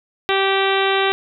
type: harmonic tone with a mistuned harmonic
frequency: 389.1 Hz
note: G4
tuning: 13 cents flat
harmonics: 1 / 2 / 3 / 4 / 5 / 6 / 7 / 8 / 9 / 10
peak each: -19 / -22 / -24 / -25 / -26 / -27 / -27 / -28 / -29 / -29 dBFS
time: 0.29-1.12 s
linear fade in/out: 0 ms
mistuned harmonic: 10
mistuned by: -29 cents
effects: none

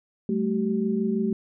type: tone cluster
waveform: sine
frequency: 191.5 / 217.6 / 382.7 Hz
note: G3 / A3 / G4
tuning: -40 / -19 / -42 cents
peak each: -29 / -24 / -28 dBFS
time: 0.29-1.33 s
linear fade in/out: 2 ms
effects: none

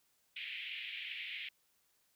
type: band-pass noise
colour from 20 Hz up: pink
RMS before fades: -44 dBFS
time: 0.36-1.49 s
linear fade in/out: 5 ms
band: 2100 to 3300 Hz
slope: 48 dB/octave
effects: white hiss -75 dBFS RMS until 2.15 s

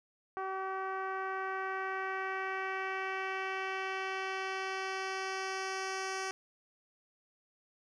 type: tone with low-pass filter sweep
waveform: 10% pulse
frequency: 381.8 Hz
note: G4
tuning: 46 cents flat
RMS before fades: -37 dBFS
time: 0.37-6.31 s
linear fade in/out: 0 ms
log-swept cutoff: 1100 to 6500 Hz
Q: 1.4
effects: none

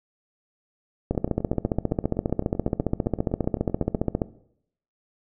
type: two click trains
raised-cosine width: 2 ms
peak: -9 / -18 dBFS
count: 47 / 23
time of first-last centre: 1.11-4.218 / 1.15-3.953 s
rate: 14.8 / 7.85 Hz
effects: noise-tail reverb RT60 0.7 s tail -17 dB re dry

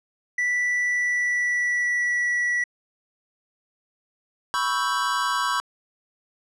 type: tone with pitch glide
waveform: triangle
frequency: 1967 to 1944.4 Hz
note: B6 to B6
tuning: -7 to -28 cents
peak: -19 dBFS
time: 0.38-2.64 s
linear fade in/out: 5 ms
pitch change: -21 cents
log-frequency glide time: 0.84-2.31 s
type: chord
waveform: square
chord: C# half-diminished seventh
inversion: third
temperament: equal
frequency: 987.8 / 1108.7 / 1318.5 / 1568 Hz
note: B5 / C#6 / E6 / G6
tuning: 0 / 0 / 0 / 0 cents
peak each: -28 / -27 / -30 / -29 dBFS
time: 4.54-5.6 s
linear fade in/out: 0 ms
effects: low-pass 9000 Hz 12 dB/octave

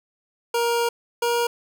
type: tone pair in turn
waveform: 25% pulse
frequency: 470.4 / 473.7 Hz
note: A#4 / A#4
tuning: +16 / +28 cents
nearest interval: unison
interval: 12 cents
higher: second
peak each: -16 dBFS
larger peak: neither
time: 0.54-0.89 / 1.22-1.47 s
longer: first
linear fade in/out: 5 ms
effects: none

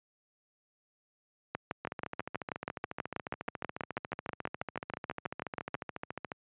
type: two click trains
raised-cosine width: 0.5 ms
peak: -18 / -22 dBFS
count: 27 / 64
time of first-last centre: 1.55-5.744 / 1.85-6.318 s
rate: 6.2 / 14.1 Hz
effects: high-pass 100 Hz 12 dB/octave + resampled to 8000 Hz

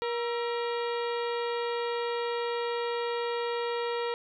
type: harmonic tone with a mistuned harmonic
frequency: 473.9 Hz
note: A#4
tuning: 28 cents sharp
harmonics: 1 / 2 / 3 / 4 / 5 / 6 / 7 / 8 / 9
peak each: -30 / -36 / -40 / -42 / -44 / -46 / -47 / -48 / -49 dBFS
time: 0.02-4.14 s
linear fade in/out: 0 ms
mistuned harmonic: 3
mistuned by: -98 cents
effects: none

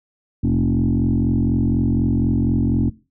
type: tone with frequency modulation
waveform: sine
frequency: 174.61 Hz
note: F3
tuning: in tune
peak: -14 dBFS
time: 0.43-2.9 s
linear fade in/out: 10 ms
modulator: 44.1 Hz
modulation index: 2.8
effects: noise-tail reverb RT60 0.3 s tail -21 dB re dry + tanh soft clip ceiling -10 dBFS

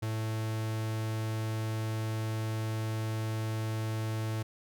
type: tone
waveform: 45% pulse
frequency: 110 Hz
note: A2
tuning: in tune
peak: -31 dBFS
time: 0.02-4.43 s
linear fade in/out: 10 ms
effects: none

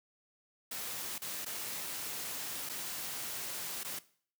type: noise with dropouts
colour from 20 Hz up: white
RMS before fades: -40 dBFS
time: 0.71-3.99 s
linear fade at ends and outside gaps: 5 ms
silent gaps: 1.182-1.218 / 1.449-1.461 / 2.691-2.695 / 3.834-3.846 s
effects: noise-tail reverb RT60 0.5 s tail -18 dB re dry + high-pass 100 Hz 12 dB/octave

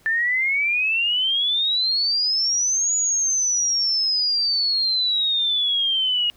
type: exponential two-way sweep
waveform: sine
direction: up then down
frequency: 1764 to 6880 to 2867 Hz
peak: -18 dBFS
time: 0.06-6.3 s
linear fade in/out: 0 ms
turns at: 2.95 s
effects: pink hiss -56 dBFS RMS until 6.36 s

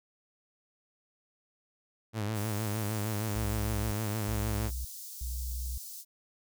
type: tone with vibrato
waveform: sawtooth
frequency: 106.6 Hz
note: G#2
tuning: 46 cents sharp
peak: -27 dBFS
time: 2.13-4.71 s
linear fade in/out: 50 ms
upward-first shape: sine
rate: 6.5 Hz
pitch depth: 80 cents each way
type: high-pass noise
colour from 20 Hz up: white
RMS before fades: -44 dBFS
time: 2.33-6.05 s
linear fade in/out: 50 ms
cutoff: 4700 Hz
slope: 24 dB/octave
type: tone bursts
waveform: sine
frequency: 61.74 Hz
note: B1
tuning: in tune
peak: -33 dBFS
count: 3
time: 3.35-5.78 s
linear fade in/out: 5 ms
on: 570 ms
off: 360 ms
effects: none

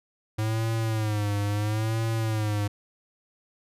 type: tone with vibrato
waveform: square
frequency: 107.5 Hz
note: A2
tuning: 40 cents flat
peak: -25 dBFS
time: 0.38-2.68 s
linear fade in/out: 10 ms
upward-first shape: sine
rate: 0.74 Hz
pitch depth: 90 cents each way
effects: resampled to 32000 Hz

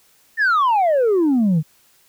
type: exponential sweep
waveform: sine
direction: down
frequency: 1844 to 146.83 Hz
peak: -11 dBFS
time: 0.37-1.63 s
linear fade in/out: 50 ms
effects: tanh soft clip ceiling -12 dBFS + white hiss -56 dBFS RMS until 2.08 s

